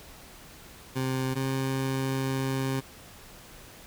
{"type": "tone pair in turn", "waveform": "20% pulse", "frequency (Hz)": [131, 133.44], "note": ["C3", "C3"], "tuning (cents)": [2, 34], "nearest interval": "unison", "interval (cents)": 32, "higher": "second", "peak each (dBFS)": -22, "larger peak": "neither", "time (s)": [[0.95, 1.35], [1.35, 2.81]], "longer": "second", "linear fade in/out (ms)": 20, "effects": ["pink hiss -49 dBFS RMS until 3.86 s"]}